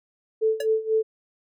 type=tone with tremolo; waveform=sine; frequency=440 Hz; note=A4; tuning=in tune; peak=-17 dBFS; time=0.41-1.03 s; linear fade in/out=20 ms; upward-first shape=sine; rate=4.1 Hz; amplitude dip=85%
type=tone with exponential decay; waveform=square; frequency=567 Hz; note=C#5; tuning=39 cents sharp; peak=-24 dBFS; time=0.6-0.67 s; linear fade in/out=5 ms; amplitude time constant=15 ms
effects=none